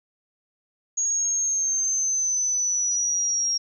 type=linear sweep; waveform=sine; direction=down; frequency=6645 to 5588 Hz; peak=-21 dBFS; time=0.97-3.58 s; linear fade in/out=10 ms; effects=none